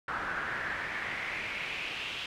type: noise with band-pass filter sweep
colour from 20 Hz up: brown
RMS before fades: -36 dBFS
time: 0.08-2.26 s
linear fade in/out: 2 ms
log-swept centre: 1400 to 3000 Hz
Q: 3.9
effects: none